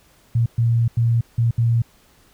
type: tone bursts at uneven times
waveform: sine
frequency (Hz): 116.54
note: A#2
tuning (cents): 0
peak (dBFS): -14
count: 5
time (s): 0.35-0.46 / 0.58-0.88 / 0.97-1.21 / 1.38-1.51 / 1.58-1.82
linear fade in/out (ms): 5
effects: pink hiss -55 dBFS RMS until 2.33 s